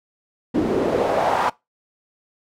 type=noise with band-pass filter sweep; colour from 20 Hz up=pink; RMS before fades=-20 dBFS; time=0.54-1.5 s; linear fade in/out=10 ms; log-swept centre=290 to 980 Hz; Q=2.9; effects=noise-tail reverb RT60 0.2 s tail -22 dB re dry